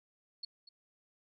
sine tone with echo, 4365 Hz, C#8, 28 cents flat, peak -38 dBFS, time 0.43-0.45 s, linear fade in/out 5 ms, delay 240 ms, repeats 1, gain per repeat -14 dB, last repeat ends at 0.69 s, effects none

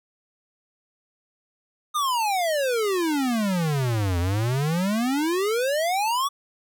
square exponential two-way sweep, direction down then up, 1244.5 to 84.3 to 1160 Hz, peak -22 dBFS, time 1.94-6.29 s, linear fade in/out 20 ms, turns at 4.19 s, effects none

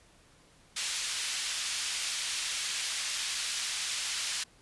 pink band-pass noise, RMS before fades -34 dBFS, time 0.76-4.44 s, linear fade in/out 10 ms, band 2700 to 8800 Hz, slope 12 dB/octave, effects pink hiss -61 dBFS RMS until 4.61 s + resampled to 24000 Hz

